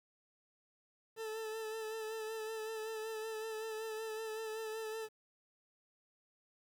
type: tone with vibrato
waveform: 40% pulse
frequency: 440 Hz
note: A4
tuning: in tune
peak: -39 dBFS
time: 1.16-5.09 s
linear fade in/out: 50 ms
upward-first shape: sine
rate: 5.3 Hz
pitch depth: 30 cents each way
effects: 11-bit